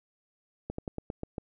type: slowing click train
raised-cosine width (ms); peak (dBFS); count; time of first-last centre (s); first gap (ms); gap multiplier
2; -21; 7; 0.7-1.382; 84; 1.12
effects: none